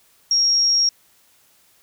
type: tone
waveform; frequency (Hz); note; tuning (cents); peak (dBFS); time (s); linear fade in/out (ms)
sine; 5588; F8; 0; -14; 0.31-0.89; 2
effects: white hiss -57 dBFS RMS until 1.82 s